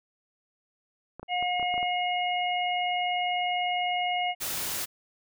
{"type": "clicks", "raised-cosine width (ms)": 1, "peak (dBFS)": -26, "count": 8, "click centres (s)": [1.196, 1.23, 1.426, 1.597, 1.628, 1.741, 1.779, 1.829]}
{"type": "harmonic tone", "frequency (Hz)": 718, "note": "F5", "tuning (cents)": 48, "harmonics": [1, 3, 4], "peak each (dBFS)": [-27, -32, -33], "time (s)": [1.28, 4.35], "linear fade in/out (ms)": 50}
{"type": "noise", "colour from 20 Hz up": "white", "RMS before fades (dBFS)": -32, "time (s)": [4.4, 4.86], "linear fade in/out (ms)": 20}
{"effects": []}